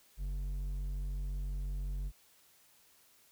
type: tone with hard clipping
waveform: sine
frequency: 47.13 Hz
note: F#1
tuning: 33 cents sharp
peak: -36 dBFS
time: 0.17-2.12 s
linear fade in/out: 50 ms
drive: 6 dB
effects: white hiss -65 dBFS RMS until 3.31 s